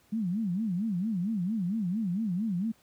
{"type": "tone with vibrato", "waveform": "sine", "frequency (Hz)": 198.3, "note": "G3", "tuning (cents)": 20, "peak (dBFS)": -27, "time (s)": [0.12, 2.72], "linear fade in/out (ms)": 10, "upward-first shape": "sine", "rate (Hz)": 4.4, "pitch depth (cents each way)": 250, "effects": ["pink hiss -64 dBFS RMS until 2.82 s", "high-pass 60 Hz 12 dB/octave"]}